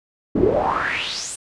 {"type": "noise with band-pass filter sweep", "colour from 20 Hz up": "brown", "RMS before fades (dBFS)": -21, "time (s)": [0.35, 1.36], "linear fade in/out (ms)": 10, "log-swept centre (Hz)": [280, 9500], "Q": 5.4, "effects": ["resampled to 24000 Hz"]}